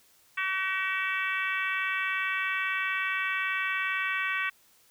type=harmonic tone with a mistuned harmonic; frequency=379.8 Hz; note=F#4; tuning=45 cents sharp; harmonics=3 / 4 / 5 / 6 / 7 / 8 / 9; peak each=-35 / -33 / -32 / -34 / -35 / -47 / -46 dBFS; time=0.37-4.5 s; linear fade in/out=10 ms; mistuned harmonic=8; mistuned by=+39 cents; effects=white hiss -62 dBFS RMS until 4.9 s